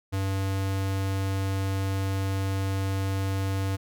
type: tone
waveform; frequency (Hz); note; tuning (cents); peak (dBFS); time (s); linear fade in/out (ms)
square; 96.8; G2; -21; -26; 0.12-3.77; 20
effects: none